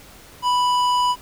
triangle tone with tanh clipping, 988 Hz, B5, in tune, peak -18 dBFS, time 0.42-1.16 s, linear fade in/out 50 ms, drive 18 dB, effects pink hiss -45 dBFS RMS until 1.21 s

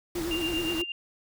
sine tone with vibrato, 334.2 Hz, E4, 24 cents sharp, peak -29 dBFS, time 0.15-0.84 s, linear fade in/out 10 ms, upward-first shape sine, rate 9.3 Hz, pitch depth 91 cents each way
pink noise, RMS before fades -37 dBFS, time 0.15-0.82 s, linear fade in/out 5 ms
sine tone with tremolo, 2794 Hz, F7, in tune, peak -27 dBFS, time 0.31-0.92 s, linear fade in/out 2 ms, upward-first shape triangle, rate 8.5 Hz, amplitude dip 75%
effects none

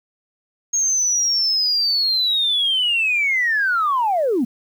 sine linear sweep, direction down, 6540 to 210.7 Hz, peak -15 dBFS, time 0.73-4.45 s, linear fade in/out 10 ms, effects tanh soft clip ceiling -11 dBFS + 8-bit

